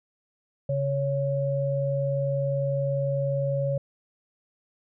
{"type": "tone pair together", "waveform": "sine", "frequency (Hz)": [138.59, 556.1], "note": ["C#3", "C#5"], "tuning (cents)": [0, 5], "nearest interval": "2 octaves", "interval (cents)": 2405, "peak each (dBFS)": -26, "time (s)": [0.69, 3.78], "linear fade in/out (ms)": 5, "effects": []}